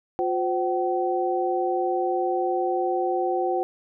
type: tone cluster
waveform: sine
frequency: 357 / 517 / 760 Hz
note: F4 / C5 / F#5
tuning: +38 / -21 / +46 cents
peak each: -25 / -29 / -25 dBFS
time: 0.19-3.63 s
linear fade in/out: 0 ms
effects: none